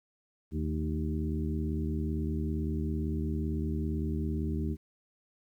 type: harmonic tone with a mistuned harmonic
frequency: 77.78 Hz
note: D#2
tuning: in tune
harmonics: 1 / 2 / 3 / 4 / 5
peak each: -32 / -36 / -36 / -38 / -42 dBFS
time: 0.51-4.77 s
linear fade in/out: 50 ms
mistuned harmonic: 3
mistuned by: -56 cents
effects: 11-bit